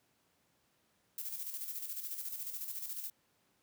violet noise with tremolo, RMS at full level -40 dBFS, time 1.18-3.1 s, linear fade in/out 2 ms, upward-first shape square, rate 14 Hz, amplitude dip 50%, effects pink hiss -74 dBFS RMS until 3.62 s + high-pass 100 Hz 12 dB/octave

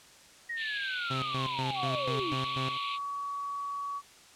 sine linear sweep, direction down, 1900 to 277.2 Hz, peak -33 dBFS, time 0.49-2.34 s, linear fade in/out 10 ms
white band-pass noise, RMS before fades -39 dBFS, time 0.56-2.99 s, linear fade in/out 50 ms, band 2200 to 4100 Hz, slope 96 dB/octave
sawtooth tone with tremolo, 131.6 Hz, C3, 10 cents sharp, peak -28 dBFS, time 1.1-2.78 s, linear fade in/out 10 ms, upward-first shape square, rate 4.1 Hz, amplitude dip 80%
sine tone, 1130 Hz, C#6, 33 cents sharp, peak -33 dBFS, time 1.75-4.02 s, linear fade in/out 50 ms
effects white hiss -55 dBFS RMS until 4.35 s + low-pass 8000 Hz 12 dB/octave

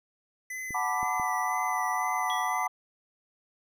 square tone with vibrato, 2000 Hz, B6, 21 cents sharp, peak -35 dBFS, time 0.5-2.67 s, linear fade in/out 5 ms, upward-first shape sine, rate 2 Hz, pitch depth 32 cents each way
clicks, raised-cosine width 3 ms, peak -29 dBFS, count 3, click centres 0.707 / 1.03 / 1.198 s
sine chord, B minor seventh, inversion second, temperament equal, 740 / 880 / 987.8 / 1174.7 Hz, F#5 / A5 / B5 / D6, 0 / 0 / 0 / 0 cents, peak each -32 / -33 / -33 / -32 dBFS, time 0.74-2.68 s, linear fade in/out 10 ms
sine tone with exponential decay, 3336 Hz, G#7, 7 cents sharp, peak -32 dBFS, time 2.3-2.68 s, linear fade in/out 0 ms, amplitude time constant 82 ms
effects none

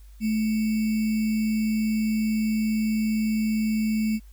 sine tone with sample-and-hold, 217.6 Hz, A3, 19 cents flat, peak -21 dBFS, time 0.2-4.2 s, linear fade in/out 50 ms, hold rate 2450 Hz, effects added 50 Hz sine -44 dBFS peak until 4.32 s + white hiss -62 dBFS RMS until 4.32 s

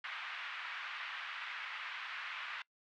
pink band-pass noise, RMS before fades -44 dBFS, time 0.04-2.62 s, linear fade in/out 2 ms, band 1200 to 3000 Hz, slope 24 dB/octave, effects noise-tail reverb RT60 0.1 s tail -23 dB re dry

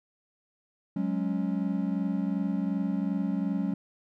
triangle chord, F# suspended second, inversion none, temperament equal, 185 / 207.7 / 277.2 Hz, F#3 / G#3 / C#4, 0 / 0 / 0 cents, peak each -28 / -29 / -30 dBFS, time 0.96-3.74 s, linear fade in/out 5 ms, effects none

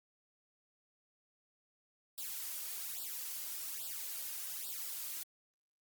blue noise with flanger, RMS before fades -42 dBFS, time 2.18-5.23 s, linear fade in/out 0 ms, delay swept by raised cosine 0.23 to 3.33 ms, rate 1.2 Hz, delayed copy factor +1, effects Opus 48 kbps

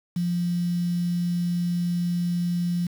sine tone with quantisation, 174.61 Hz, F3, in tune, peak -22 dBFS, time 0.16-2.87 s, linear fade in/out 5 ms, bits 7, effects none

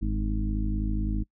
harmonic tone with a mistuned harmonic, 51.91 Hz, G#1, in tune, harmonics 1 / 2 / 3 / 4 / 5 / 6, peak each -26 / -34 / -42 / -33 / -40 / -36 dBFS, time 0.01-1.24 s, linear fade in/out 20 ms, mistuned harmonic 1, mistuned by -120 cents, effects noise-tail reverb RT60 0.1 s tail -25 dB re dry

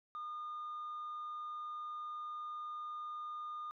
sine tone, 1218 Hz, D#6, 37 cents flat, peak -39 dBFS, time 0.15-3.71 s, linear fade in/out 0 ms, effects tanh soft clip ceiling -39 dBFS

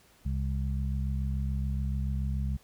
harmonic tone, 67 Hz, C2, 42 cents sharp, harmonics 1 / 2 / 3, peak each -29 / -34 / -38 dBFS, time 0.25-2.57 s, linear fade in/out 10 ms, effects pink hiss -61 dBFS RMS until 2.63 s

